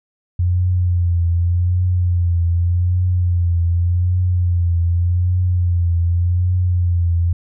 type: tone with vibrato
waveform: sine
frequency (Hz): 87.9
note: F2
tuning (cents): +12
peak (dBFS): -13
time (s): 0.39-7.33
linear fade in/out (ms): 5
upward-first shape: triangle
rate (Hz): 0.85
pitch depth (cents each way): 61
effects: none